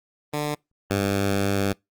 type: tone pair in turn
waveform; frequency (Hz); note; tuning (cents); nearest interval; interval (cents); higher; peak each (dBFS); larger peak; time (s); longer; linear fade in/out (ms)
10% pulse; 148.6 / 99.18; D3 / G2; +21 / +21; perfect fifth; 700; first; -16 / -13; second; 0.33-0.55 / 0.9-1.73; second; 10
effects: noise-tail reverb RT60 0.2 s tail -26 dB re dry + Opus 24 kbps